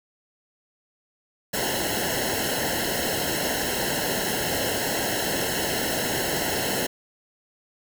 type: noise with comb filter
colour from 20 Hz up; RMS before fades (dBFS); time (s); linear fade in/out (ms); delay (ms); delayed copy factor
pink; -26; 1.53-6.87; 10; 0.84; -0.95
effects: none